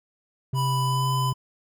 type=tone with vibrato; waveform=triangle; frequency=131.4 Hz; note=C3; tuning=8 cents sharp; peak=-21 dBFS; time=0.53-1.33 s; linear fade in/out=5 ms; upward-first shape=sine; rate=2.3 Hz; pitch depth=10 cents each way
type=tone with pitch glide; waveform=square; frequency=987.8 to 1006.2 Hz; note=B5 to B5; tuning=0 to +32 cents; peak=-26 dBFS; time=0.54-1.34 s; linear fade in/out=50 ms; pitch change=+32 cents; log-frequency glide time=0.68-1.14 s
effects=none